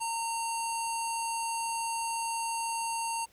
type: tone with low-pass filter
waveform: square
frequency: 917 Hz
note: A#5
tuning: 29 cents flat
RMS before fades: -33 dBFS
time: 0-3.26 s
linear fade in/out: 20 ms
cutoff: 9300 Hz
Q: 8.3
effects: pink hiss -63 dBFS RMS until 3.32 s